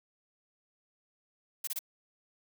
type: noise bursts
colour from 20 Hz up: blue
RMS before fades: -35 dBFS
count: 3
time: 1.64-1.791 s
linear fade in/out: 5 ms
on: 33 ms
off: 26 ms
effects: none